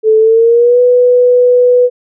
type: tone with pitch glide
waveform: sine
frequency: 437.3 to 493.7 Hz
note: A4 to B4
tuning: -11 to -1 cents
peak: -4 dBFS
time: 0.03-1.9 s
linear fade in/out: 50 ms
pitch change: +210 cents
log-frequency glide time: 0.18-0.8 s
effects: none